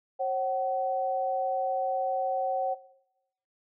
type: tone pair together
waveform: sine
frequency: 539 / 755.4 Hz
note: C#5 / F#5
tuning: -49 / +36 cents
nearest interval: tritone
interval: 585 cents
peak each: -29 / -29 dBFS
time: 0.19-2.75 s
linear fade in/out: 20 ms
effects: noise-tail reverb RT60 0.9 s tail -20 dB re dry